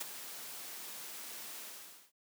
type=noise with ADSR envelope; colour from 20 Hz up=white; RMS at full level=-36 dBFS; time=0-2.12 s; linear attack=13 ms; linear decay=16 ms; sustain=-10 dB; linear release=520 ms; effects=high-pass 200 Hz 12 dB/octave

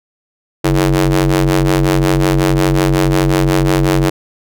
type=ring-modulated tone; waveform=sawtooth; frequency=92.5 Hz; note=F#2; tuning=in tune; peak=-3 dBFS; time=0.64-4.1 s; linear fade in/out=10 ms; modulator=234 Hz; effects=none

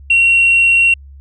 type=tone with frequency modulation; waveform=sine; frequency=2738 Hz; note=F7; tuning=35 cents flat; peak=-6 dBFS; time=0.1-0.94 s; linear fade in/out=5 ms; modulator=23.5 Hz; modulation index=0.37; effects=tanh soft clip ceiling -4 dBFS + added 69 Hz sine -34 dBFS peak until 1.2 s

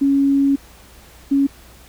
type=tone pair in turn; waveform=sine; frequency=277.2 / 277.2 Hz; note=C#4 / C#4; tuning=0 / 0 cents; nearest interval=unison; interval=0 cents; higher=neither; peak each=-12 dBFS; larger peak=neither; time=0.01-0.56 / 1.31-1.47 s; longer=first; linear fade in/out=10 ms; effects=added 60 Hz sine -47 dBFS peak until 1.88 s + pink hiss -46 dBFS RMS until 1.88 s

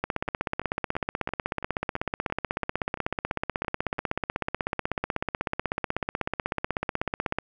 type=two click trains; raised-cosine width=0.5 ms; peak=-22 / -11 dBFS; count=12 / 120; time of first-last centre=0.28-3.984 / 0.04-7.386 s; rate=2.97 / 16.2 Hz; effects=none

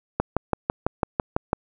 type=click train; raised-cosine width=1 ms; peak=-6 dBFS; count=9; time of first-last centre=0.2-1.531 s; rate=6.01 Hz; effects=none

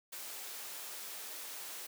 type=high-pass noise; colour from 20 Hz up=white; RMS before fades=-45 dBFS; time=0.12-1.87 s; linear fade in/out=10 ms; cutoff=340 Hz; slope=12 dB/octave; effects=none

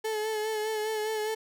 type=tone with vibrato; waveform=35% pulse; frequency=432.4 Hz; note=A4; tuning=30 cents flat; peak=-27 dBFS; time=0.04-1.35 s; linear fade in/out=10 ms; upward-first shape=sine; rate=4.9 Hz; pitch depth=34 cents each way; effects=none

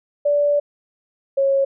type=tone pair in turn; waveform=sine; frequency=581 / 547.3 Hz; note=D5 / C#5; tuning=-19 / -22 cents; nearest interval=minor second; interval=103 cents; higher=first; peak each=-14 dBFS; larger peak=neither; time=0.25-0.6 / 1.37-1.65 s; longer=first; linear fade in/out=10 ms; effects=none

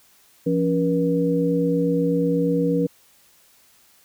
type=tone cluster; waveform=sine; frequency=171.6 / 280 / 479.2 Hz; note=F3 / C#4 / A#4; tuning=-30 / +18 / +48 cents; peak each=-22 dBFS; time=0.46-2.87 s; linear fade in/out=10 ms; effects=white hiss -56 dBFS RMS until 4.04 s

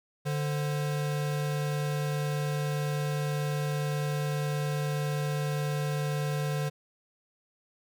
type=tone pair together; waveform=square; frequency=147.5 / 524.3 Hz; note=D3 / C5; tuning=+8 / +3 cents; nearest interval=octave + minor seventh; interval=2195 cents; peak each=-29 / -39 dBFS; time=0.25-6.7 s; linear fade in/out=20 ms; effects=none

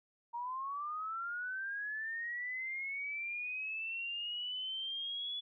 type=linear sweep; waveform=sine; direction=up; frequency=932.3 to 3427 Hz; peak=-37 dBFS; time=0.33-5.41 s; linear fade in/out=20 ms; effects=none

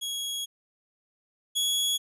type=tone pair in turn; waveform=sawtooth; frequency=3322 / 3353 Hz; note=G#7 / G#7; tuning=0 / +16 cents; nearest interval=unison; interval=16 cents; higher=second; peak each=-27 / -21 dBFS; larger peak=second; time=0.01-0.46 / 1.55-1.98 s; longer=first; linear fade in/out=20 ms; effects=resampled to 32000 Hz

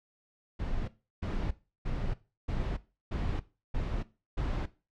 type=noise bursts; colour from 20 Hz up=brown; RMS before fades=-32 dBFS; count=7; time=0.59-4.66 s; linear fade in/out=10 ms; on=290 ms; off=340 ms; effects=noise-tail reverb RT60 0.3 s tail -17 dB re dry + low-pass 4000 Hz 12 dB/octave

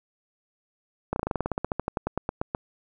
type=slowing click train; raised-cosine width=1 ms; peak=-12 dBFS; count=21; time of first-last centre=1.13-2.549 s; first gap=31 ms; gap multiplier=1.08; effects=none

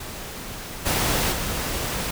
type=noise with level steps; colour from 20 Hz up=pink; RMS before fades=-35 / -22 / -27 dBFS; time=0-2.11 s; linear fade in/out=5 ms; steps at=0.85 / 1.31 s; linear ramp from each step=20 ms; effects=none

